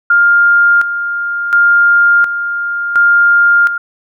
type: tone with tremolo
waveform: sine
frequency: 1404 Hz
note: F6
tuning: 9 cents sharp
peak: -5 dBFS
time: 0.1-3.78 s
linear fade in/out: 5 ms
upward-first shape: square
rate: 0.7 Hz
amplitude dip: 65%
effects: none